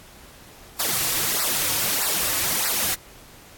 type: noise with flanger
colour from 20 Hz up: white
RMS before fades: -23 dBFS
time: 0.79-2.95 s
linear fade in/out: 10 ms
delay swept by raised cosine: 0.3 to 5.1 ms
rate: 1.6 Hz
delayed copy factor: -0.9
effects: pink hiss -47 dBFS RMS until 3.57 s + AAC 64 kbps